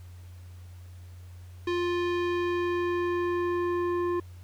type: tone with low-pass filter sweep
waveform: square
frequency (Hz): 350.7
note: F4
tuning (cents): +7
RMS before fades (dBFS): -28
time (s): 1.67-4.2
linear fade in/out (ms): 5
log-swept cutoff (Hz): 3600 to 1200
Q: 1.1
effects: added 89 Hz sine -43 dBFS peak until 4.43 s + pink hiss -60 dBFS RMS until 4.43 s